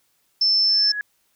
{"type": "tone", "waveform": "sine", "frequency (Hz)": 5300, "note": "E8", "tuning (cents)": 9, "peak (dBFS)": -15, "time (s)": [0.41, 0.92], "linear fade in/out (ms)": 5}
{"type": "tone with exponential growth", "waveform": "sine", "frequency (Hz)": 1678, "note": "G#6", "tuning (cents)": 17, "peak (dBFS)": -21, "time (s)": [0.63, 1.01], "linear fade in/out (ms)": 1, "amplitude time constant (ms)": 82}
{"effects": ["white hiss -66 dBFS RMS until 1.35 s"]}